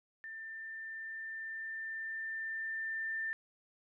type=tone with level ramp; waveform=sine; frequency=1789 Hz; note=A6; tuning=28 cents sharp; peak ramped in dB=-43 to -34 dBFS; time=0.24-3.33 s; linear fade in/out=0 ms; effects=none